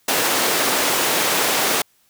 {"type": "high-pass noise", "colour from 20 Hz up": "pink", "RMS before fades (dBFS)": -19, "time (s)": [0.08, 1.82], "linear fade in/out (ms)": 5, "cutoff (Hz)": 370, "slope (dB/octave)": 12, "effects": ["white hiss -60 dBFS RMS until 2.09 s"]}